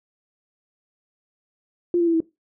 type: tone with pitch steps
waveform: sine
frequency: 349.2 / 341 / 333 / 325.3 Hz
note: F4 / F4 / E4 / E4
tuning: 0 / -41 / +18 / -23 cents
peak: -16 dBFS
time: 1.94-2.204 s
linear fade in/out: 2 ms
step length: 66 ms
effects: noise-tail reverb RT60 0.2 s tail -19 dB re dry